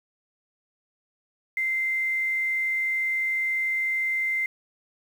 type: tone with quantisation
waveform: sine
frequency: 2083 Hz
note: C7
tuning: 8 cents flat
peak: -23 dBFS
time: 1.57-4.46 s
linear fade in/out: 2 ms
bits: 8
effects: none